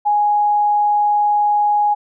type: tone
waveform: sine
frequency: 830.6 Hz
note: G#5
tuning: in tune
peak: -12 dBFS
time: 0.05-1.95 s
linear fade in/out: 20 ms
effects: none